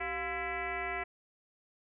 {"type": "tone with frequency modulation", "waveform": "sine", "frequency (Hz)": 1347, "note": "E6", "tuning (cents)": 37, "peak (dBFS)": -33, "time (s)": [0, 1.04], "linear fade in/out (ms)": 10, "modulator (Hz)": 321, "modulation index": 3.2, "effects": []}